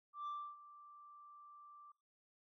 sine tone with ADSR envelope, 1174.7 Hz, D6, in tune, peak -38 dBFS, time 0.13-1.92 s, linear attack 140 ms, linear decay 290 ms, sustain -18 dB, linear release 6 ms, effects noise-tail reverb RT60 0.4 s tail -25 dB re dry + tanh soft clip ceiling -40 dBFS

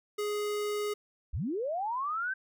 square tone, 416.4 Hz, G#4, 5 cents sharp, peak -31 dBFS, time 0.18-0.94 s, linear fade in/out 10 ms
sine linear sweep, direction up, 41.2 to 1578 Hz, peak -30 dBFS, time 1.33-2.34 s, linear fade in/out 10 ms
effects none

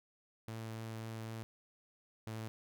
sawtooth tone pair in turn, 112 / 110.65 Hz, A2 / A2, +31 / +10 cents, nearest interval unison, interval 21 cents, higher first, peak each -38 / -37 dBFS, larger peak second, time 0.48-1.43 / 2.27-2.48 s, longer first, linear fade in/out 0 ms, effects none

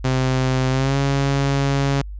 sawtooth tone with pitch glide, 130 to 138.53 Hz, C3 to C#3, -11 to -1 cents, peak -13 dBFS, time 0.04-2.02 s, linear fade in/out 10 ms, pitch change +110 cents, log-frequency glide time 0.7-0.97 s, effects added 50 Hz sine -29 dBFS peak until 2.19 s + resampled to 16000 Hz

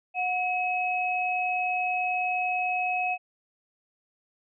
sine tone pair together, 729.8 / 2559 Hz, F#5 / D#7, -24 / +48 cents, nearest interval octave + minor seventh, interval 2172 cents, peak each -27 / -28 dBFS, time 0.14-3.18 s, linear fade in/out 50 ms, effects none

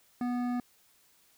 triangle tone with hard clipping, 245.1 Hz, B3, 13 cents flat, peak -31 dBFS, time 0.21-0.6 s, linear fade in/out 2 ms, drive 16 dB, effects white hiss -65 dBFS RMS until 1.37 s

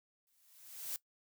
blue noise with exponential growth, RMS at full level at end -38 dBFS, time 0.27-0.96 s, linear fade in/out 1 ms, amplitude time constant 150 ms, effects noise-tail reverb RT60 0.1 s tail -19 dB re dry

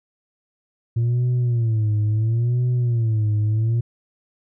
sine tone with vibrato, 114.5 Hz, A#2, 31 cents flat, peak -14 dBFS, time 0.96-3.81 s, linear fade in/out 10 ms, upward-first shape sine, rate 0.73 Hz, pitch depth 140 cents each way, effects tanh soft clip ceiling -16 dBFS

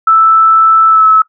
sine tone with pitch glide, 1318.5 to 1298.8 Hz, E6 to E6, 0 to -26 cents, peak -3 dBFS, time 0.07-1.22 s, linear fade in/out 5 ms, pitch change -26 cents, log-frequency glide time 0.88-1.05 s, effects noise-tail reverb RT60 0.1 s tail -18 dB re dry

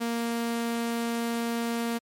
sawtooth tone, 233.1 Hz, A#3, in tune, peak -23 dBFS, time 0-1.99 s, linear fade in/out 20 ms, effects MP3 64 kbps

